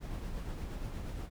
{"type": "noise with tremolo", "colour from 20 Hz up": "brown", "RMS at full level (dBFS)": -38, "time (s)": [0, 1.3], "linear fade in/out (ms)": 50, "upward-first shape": "triangle", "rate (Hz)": 8.5, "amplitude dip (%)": 35, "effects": []}